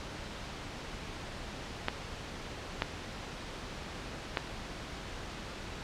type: clicks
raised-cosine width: 0.3 ms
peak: -12 dBFS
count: 3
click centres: 1.884 / 2.821 / 4.372 s
effects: pink hiss -42 dBFS RMS until 5.83 s + low-pass 5000 Hz 12 dB/octave